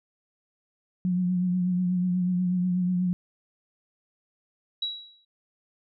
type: tone with vibrato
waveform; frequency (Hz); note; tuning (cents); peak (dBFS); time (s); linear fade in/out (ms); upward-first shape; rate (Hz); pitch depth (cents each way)
sine; 180.5; F#3; -43; -22; 1.05-3.13; 0; triangle; 8.2; 40
type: tone with exponential decay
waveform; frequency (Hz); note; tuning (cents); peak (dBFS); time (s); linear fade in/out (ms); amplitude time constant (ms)
sine; 3887; B7; -28; -24; 4.82-5.25; 5; 92
effects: none